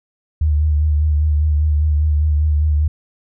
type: tone with vibrato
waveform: sine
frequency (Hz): 75.6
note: D#2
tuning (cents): -49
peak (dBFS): -12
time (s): 0.41-2.88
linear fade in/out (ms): 5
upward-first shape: sine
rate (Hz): 5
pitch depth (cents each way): 41
effects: none